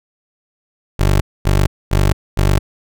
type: tone bursts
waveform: 20% pulse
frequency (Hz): 49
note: G1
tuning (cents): 0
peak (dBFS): -6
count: 4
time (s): 0.99-2.59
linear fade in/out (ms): 10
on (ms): 220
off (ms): 240
effects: none